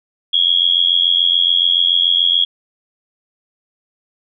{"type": "tone with amplitude modulation", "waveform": "sine", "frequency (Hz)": 3311, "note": "G#7", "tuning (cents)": -6, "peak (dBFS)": -7, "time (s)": [0.33, 2.45], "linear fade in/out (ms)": 10, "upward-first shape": "sine", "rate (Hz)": 87, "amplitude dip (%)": 90, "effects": []}